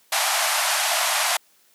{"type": "band-pass noise", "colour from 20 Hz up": "pink", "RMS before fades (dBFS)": -22, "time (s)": [0.12, 1.37], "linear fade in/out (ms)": 5, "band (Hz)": [620, 13000], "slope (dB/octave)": 96, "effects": ["white hiss -59 dBFS RMS until 1.74 s", "high-pass 200 Hz 12 dB/octave"]}